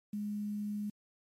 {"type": "tone with quantisation", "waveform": "sine", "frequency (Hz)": 207.7, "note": "G#3", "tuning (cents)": 0, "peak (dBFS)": -34, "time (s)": [0.13, 0.9], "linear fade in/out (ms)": 5, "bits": 10, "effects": ["MP3 64 kbps"]}